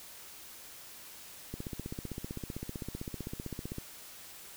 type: click train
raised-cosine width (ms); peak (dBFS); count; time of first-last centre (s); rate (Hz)
3; -25; 36; 1.54-3.784; 15.6
effects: white hiss -50 dBFS RMS until 4.56 s